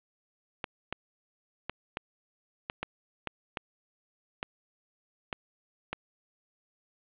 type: clicks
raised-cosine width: 0.3 ms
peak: -16 dBFS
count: 11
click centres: 0.642 / 0.926 / 1.696 / 1.971 / 2.699 / 2.83 / 3.273 / 3.572 / 4.429 / 5.328 / 5.93 s
effects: resampled to 8000 Hz + 8-bit